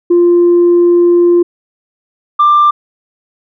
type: tone pair in turn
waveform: sine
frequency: 348.2 / 1185.8 Hz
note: F4 / D6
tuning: -5 / +16 cents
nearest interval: octave + major sixth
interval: 2121 cents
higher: second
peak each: -3 dBFS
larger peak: neither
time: 0.1-1.43 / 2.39-2.71 s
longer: first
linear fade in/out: 10 ms
effects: tanh soft clip ceiling -2 dBFS